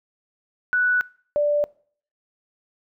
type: tone pair in turn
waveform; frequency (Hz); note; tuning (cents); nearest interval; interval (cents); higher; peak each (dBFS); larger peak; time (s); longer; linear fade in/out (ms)
sine; 1480 / 587.3; F#6 / D5; 0 / 0; octave + major third; 1600; first; -17; neither; 0.73-1.01 / 1.36-1.64; neither; 0
effects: noise-tail reverb RT60 0.5 s tail -23 dB re dry